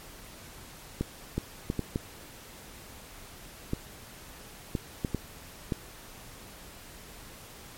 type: clicks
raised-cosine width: 3 ms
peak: -15 dBFS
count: 10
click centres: 1.01 / 1.38 / 1.701 / 1.793 / 1.959 / 3.734 / 4.752 / 5.048 / 5.147 / 5.722 s
effects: pink hiss -48 dBFS RMS until 7.77 s + MP3 64 kbps